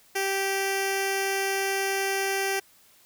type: tone with notch filter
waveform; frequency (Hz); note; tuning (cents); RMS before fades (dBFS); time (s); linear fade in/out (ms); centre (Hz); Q
10% pulse; 390.1; G4; -8; -27; 0.15-2.6; 10; 1100; 1.7
effects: white hiss -58 dBFS RMS until 3.05 s